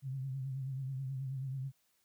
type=tone with vibrato; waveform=sine; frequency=133.3 Hz; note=C3; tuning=33 cents sharp; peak=-36 dBFS; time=0.02-1.72 s; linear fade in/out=50 ms; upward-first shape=triangle; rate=9.3 Hz; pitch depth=73 cents each way; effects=white hiss -75 dBFS RMS until 2.04 s